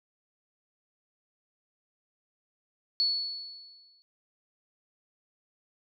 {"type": "tone with exponential decay", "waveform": "sine", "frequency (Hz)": 4413, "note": "C#8", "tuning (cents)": -9, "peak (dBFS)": -22, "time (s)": [3, 4.02], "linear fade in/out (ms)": 0, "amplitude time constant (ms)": 220, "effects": []}